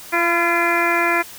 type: harmonic tone with a mistuned harmonic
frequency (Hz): 342.6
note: F4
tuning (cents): -33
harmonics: 1 / 2 / 3 / 4 / 5 / 6 / 7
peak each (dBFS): -23 / -23 / -23 / -23 / -23 / -23 / -23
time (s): 0.12-1.23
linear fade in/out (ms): 20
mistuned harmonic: 3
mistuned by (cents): -27
effects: white hiss -38 dBFS RMS until 1.38 s